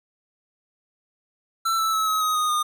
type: tone with pitch steps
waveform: square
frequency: 1337 / 1317.1 / 1297.4 / 1278.1 / 1259 / 1240.3 / 1221.8 Hz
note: E6 / E6 / E6 / D#6 / D#6 / D#6 / D#6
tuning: +24 / -2 / -28 / +46 / +20 / -6 / -32 cents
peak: -21 dBFS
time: 1.65-2.63 s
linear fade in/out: 10 ms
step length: 140 ms
effects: none